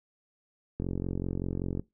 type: click train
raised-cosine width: 3 ms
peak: -19 dBFS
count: 46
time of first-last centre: 0.8-1.796 s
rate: 45.2 Hz
effects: noise-tail reverb RT60 0.2 s tail -22 dB re dry